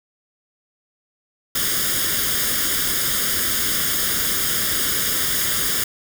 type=noise with comb filter; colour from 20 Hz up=white; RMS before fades=-21 dBFS; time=1.55-5.84 s; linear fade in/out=5 ms; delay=0.59 ms; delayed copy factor=+0.75; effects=none